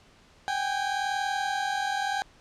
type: tone pair together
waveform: 30% pulse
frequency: 773.2 / 814 Hz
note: G5 / G#5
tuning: -24 / -35 cents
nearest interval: minor second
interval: 89 cents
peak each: -27 dBFS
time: 0.48-2.22 s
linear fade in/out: 0 ms
effects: pink hiss -57 dBFS RMS until 2.4 s + low-pass 6000 Hz 12 dB/octave